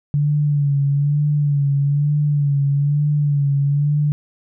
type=tone with vibrato; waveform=sine; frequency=144.1 Hz; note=D3; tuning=33 cents flat; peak=-14 dBFS; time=0.14-4.12 s; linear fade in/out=0 ms; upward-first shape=sine; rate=1.1 Hz; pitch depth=48 cents each way; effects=none